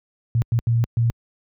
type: tone bursts at uneven times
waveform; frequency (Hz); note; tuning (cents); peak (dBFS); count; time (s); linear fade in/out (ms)
sine; 116.6; A#2; +1; -15; 4; 0.35-0.42 / 0.52-0.59 / 0.67-0.84 / 0.97-1.1; 0
effects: high-pass 60 Hz 12 dB/octave